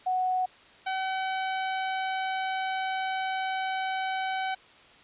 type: tone pair in turn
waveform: sine / sawtooth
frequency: 740 / 759.9 Hz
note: F#5 / F#5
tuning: 0 / +46 cents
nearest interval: unison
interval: 46 cents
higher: second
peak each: -24 dBFS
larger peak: neither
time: 0.06-0.46 / 0.86-4.55 s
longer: second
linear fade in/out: 10 ms
effects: white hiss -54 dBFS RMS until 5.03 s + resampled to 8000 Hz